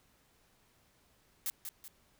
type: noise with echo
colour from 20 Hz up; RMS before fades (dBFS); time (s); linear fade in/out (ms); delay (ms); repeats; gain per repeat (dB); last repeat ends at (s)
blue; -35; 1.46-1.5; 0; 190; 2; -7; 1.88
effects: pink hiss -69 dBFS RMS until 2.19 s